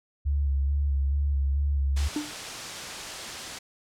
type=tone with vibrato; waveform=sine; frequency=70 Hz; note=C#2; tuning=18 cents sharp; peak=-22 dBFS; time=0.25-2.09 s; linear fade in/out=20 ms; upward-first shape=square; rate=2.3 Hz; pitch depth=30 cents each way
type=noise; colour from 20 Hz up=white; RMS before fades=-35 dBFS; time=1.96-3.59 s; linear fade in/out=10 ms
type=tone with exponential decay; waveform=triangle; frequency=298.8 Hz; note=D4; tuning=30 cents sharp; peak=-21 dBFS; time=2.16-2.38 s; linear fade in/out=2 ms; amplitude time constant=46 ms
effects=low-pass 7000 Hz 12 dB/octave